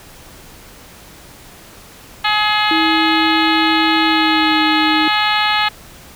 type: harmonic tone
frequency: 422.4 Hz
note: G#4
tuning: 29 cents sharp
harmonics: 2 / 3 / 4 / 5 / 6 / 7 / 8 / 9 / 10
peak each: -18 / -20 / -21 / -22 / -23 / -23 / -24 / -25 / -25 dBFS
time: 2.24-5.69 s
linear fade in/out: 10 ms
type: tone with pitch glide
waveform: sine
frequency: 321.3 to 311.3 Hz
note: E4 to D#4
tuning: -44 to +1 cents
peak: -16 dBFS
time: 2.71-5.08 s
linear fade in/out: 2 ms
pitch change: -55 cents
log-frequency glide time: 4.04-4.62 s
effects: pink hiss -40 dBFS RMS until 6.15 s